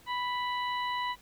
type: harmonic tone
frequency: 987.8 Hz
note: B5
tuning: in tune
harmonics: 1 / 2 / 3 / 4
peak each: -31 / -37 / -41 / -43 dBFS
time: 0.06-1.16 s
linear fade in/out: 50 ms
effects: pink hiss -58 dBFS RMS until 1.21 s